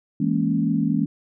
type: chord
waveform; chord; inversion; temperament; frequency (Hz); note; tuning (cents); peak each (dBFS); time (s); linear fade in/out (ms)
sine; A# half-diminished seventh; second; equal; 164.81 / 207.7 / 233.1 / 277.2; E3 / G#3 / A#3 / C#4; 0 / 0 / 0 / 0; -24; 0.2-1.06; 5
effects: none